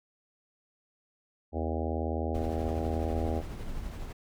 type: harmonic tone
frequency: 80.2 Hz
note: E2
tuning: 47 cents flat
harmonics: 1 / 3 / 4 / 5 / 6 / 7 / 8 / 9 / 10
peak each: -32 / -37 / -38 / -39 / -40 / -40 / -41 / -42 / -42 dBFS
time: 1.52-3.43 s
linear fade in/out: 50 ms
type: noise with tremolo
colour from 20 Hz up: brown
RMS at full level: -36 dBFS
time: 2.34-4.13 s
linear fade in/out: 10 ms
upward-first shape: triangle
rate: 12 Hz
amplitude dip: 40%
effects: none